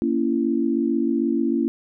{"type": "chord", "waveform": "sine", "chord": "A# diminished", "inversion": "none", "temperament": "just", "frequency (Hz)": [233.1, 279.7, 335.6], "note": ["A#3", "C#4", "E4"], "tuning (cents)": [0, 16, 31], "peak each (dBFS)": -23, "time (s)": [0.02, 1.68], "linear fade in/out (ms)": 0, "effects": []}